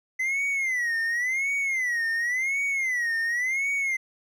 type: tone with vibrato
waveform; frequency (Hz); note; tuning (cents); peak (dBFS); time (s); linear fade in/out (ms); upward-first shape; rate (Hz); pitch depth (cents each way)
triangle; 2020; B6; +39; -22; 0.19-3.97; 10; sine; 0.92; 180
effects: none